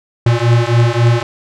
square beating tone pair, 116.54 / 120.24 Hz, A#2 / B2, 0 / -46 cents, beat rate 3.7 Hz, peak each -13 dBFS, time 0.26-1.23 s, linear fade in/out 5 ms, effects low-pass 5000 Hz 12 dB/octave

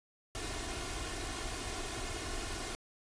pink noise with comb filter, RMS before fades -39 dBFS, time 0.35-2.75 s, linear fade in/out 0 ms, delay 2.8 ms, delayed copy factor +0.65, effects resampled to 22050 Hz

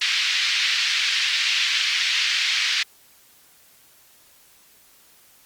pink band-pass noise, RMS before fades -22 dBFS, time 0.01-2.83 s, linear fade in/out 5 ms, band 2000 to 4900 Hz, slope 24 dB/octave, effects white hiss -54 dBFS RMS until 5.45 s + Opus 48 kbps

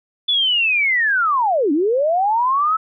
sine linear two-way sweep, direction down then up, 3486 to 273.3 to 1317 Hz, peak -14 dBFS, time 0.28-2.77 s, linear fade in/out 10 ms, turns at 1.72 s, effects none

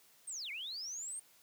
sine linear two-way sweep, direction down then up, 8870 to 2073 to 8870 Hz, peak -40 dBFS, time 0.27-1.2 s, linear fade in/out 10 ms, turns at 0.51 s, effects white hiss -65 dBFS RMS until 1.42 s + high-pass 100 Hz 12 dB/octave

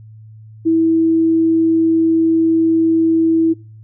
sine tone, 326.1 Hz, E4, 19 cents flat, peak -10 dBFS, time 0.65-3.54 s, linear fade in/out 20 ms, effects noise-tail reverb RT60 0.4 s tail -24 dB re dry + added 109 Hz sine -36 dBFS peak until 3.83 s

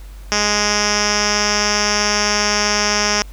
5% pulse tone with low-pass filter, 207.7 Hz, G#3, in tune, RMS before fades -17 dBFS, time 0.32-3.22 s, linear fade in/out 0 ms, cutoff 5400 Hz, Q 6.3, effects added 48 Hz sine -32 dBFS peak until 3.32 s + pink hiss -47 dBFS RMS until 3.32 s

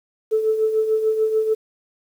sine tone with tremolo, 437.6 Hz, A4, 9 cents flat, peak -13 dBFS, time 0.31-1.55 s, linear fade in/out 20 ms, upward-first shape triangle, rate 6.8 Hz, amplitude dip 65%, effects tanh soft clip ceiling -9 dBFS + 8-bit

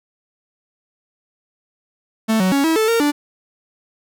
45% pulse tone with pitch steps, 221.4 / 186.6 / 278.4 / 323.4 / 438.4 / 460.7 / 292.3 Hz, A3 / F#3 / C#4 / E4 / A4 / A#4 / D4, +11 / +15 / +8 / -33 / -6 / -20 / -8 cents, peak -14 dBFS, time 2.28-3.12 s, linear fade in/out 20 ms, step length 120 ms, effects none

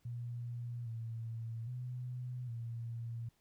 sine tone with pitch steps, 119.7 / 114.1 / 124.7 / 116.3 Hz, A#2 / A#2 / B2 / A#2, +46 / -37 / +17 / -4 cents, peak -39 dBFS, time 0.05-3.29 s, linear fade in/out 5 ms, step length 810 ms, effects pink hiss -75 dBFS RMS until 3.4 s

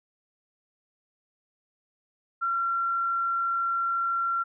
sine tone, 1367 Hz, F6, 37 cents flat, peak -24 dBFS, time 2.41-4.44 s, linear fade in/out 20 ms, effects none

